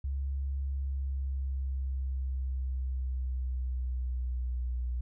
sine tone with pitch glide, 68.3 to 61.2 Hz, C#2 to B1, -25 to -15 cents, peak -30 dBFS, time 0.04-5.01 s, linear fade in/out 5 ms, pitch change -190 cents, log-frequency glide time 0.64-4.87 s, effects none

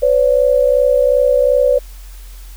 sine tone pair together, 507 / 569.7 Hz, B4 / C#5, +45 / +47 cents, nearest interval major second, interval 202 cents, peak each -12 dBFS, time 0.02-1.79 s, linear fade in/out 10 ms, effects added 44 Hz sine -31 dBFS peak until 2.56 s + white hiss -44 dBFS RMS until 2.56 s

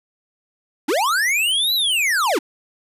square linear two-way sweep, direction up then down, 246.9 to 4059 to 246.9 Hz, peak -17 dBFS, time 0.88-2.39 s, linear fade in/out 10 ms, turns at 1.74 s, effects resampled to 32000 Hz

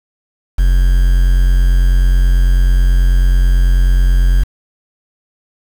triangle tone with quantisation, 44.6 Hz, F1, 37 cents sharp, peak -5 dBFS, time 0.58-4.44 s, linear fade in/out 10 ms, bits 5, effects none

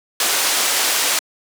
white low-pass noise, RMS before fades -18 dBFS, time 0.2-1.19 s, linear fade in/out 2 ms, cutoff 9200 Hz, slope 12 dB/octave, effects high-pass 400 Hz 12 dB/octave

